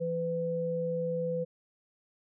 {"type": "tone pair together", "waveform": "sine", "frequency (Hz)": [167.5, 502.2], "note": ["E3", "B4"], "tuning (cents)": [28, 29], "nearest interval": "octave + perfect fifth", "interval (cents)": 1901, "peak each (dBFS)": [-35, -30], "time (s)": [0, 1.45], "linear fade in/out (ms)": 20, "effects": []}